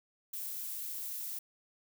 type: noise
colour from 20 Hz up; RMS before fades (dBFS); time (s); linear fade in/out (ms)
violet; -40; 0.33-1.39; 5
effects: none